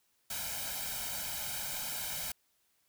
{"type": "noise with comb filter", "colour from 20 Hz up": "white", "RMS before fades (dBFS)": -38, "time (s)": [0.3, 2.32], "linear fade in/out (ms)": 5, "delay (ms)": 1.3, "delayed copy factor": 0.8, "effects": ["white hiss -74 dBFS RMS until 2.88 s"]}